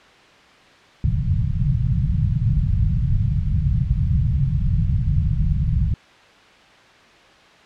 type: low-pass noise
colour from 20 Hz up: white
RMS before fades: -19 dBFS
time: 1.04-5.94 s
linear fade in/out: 2 ms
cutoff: 160 Hz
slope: 48 dB/octave
effects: white hiss -48 dBFS RMS until 7.65 s + low-pass 3000 Hz 12 dB/octave